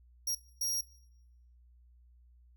sawtooth tone bursts at uneven times, 5630 Hz, F8, 13 cents sharp, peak -28 dBFS, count 2, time 0.27-0.35 / 0.61-0.81 s, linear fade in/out 5 ms, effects noise-tail reverb RT60 0.8 s tail -20 dB re dry + added 60 Hz sine -58 dBFS peak until 2.56 s

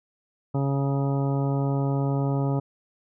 harmonic tone with a mistuned harmonic, 138.59 Hz, C#3, in tune, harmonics 1 / 2 / 3 / 4 / 5 / 6 / 7 / 9, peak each -23 / -29 / -33 / -35 / -37 / -39 / -40 / -42 dBFS, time 0.54-2.6 s, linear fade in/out 10 ms, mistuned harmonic 7, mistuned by -22 cents, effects none

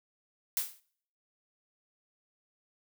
blue noise with exponential decay, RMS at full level -27 dBFS, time 0.57-0.8 s, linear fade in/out 1 ms, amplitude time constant 50 ms, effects noise-tail reverb RT60 0.6 s tail -23 dB re dry

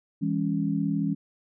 sine chord, C# minor, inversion first, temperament equal with one note detuned, 164.81 / 203.1 / 277.2 Hz, E3 / G#3 / C#4, 0 / -38 / 0 cents, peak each -28 dBFS, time 0.21-1.15 s, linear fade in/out 20 ms, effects none

